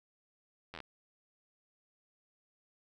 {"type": "slowing click train", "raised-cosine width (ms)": 0.3, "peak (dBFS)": -28, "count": 6, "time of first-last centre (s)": [0.74, 0.803], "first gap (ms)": 11, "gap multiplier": 1.07, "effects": []}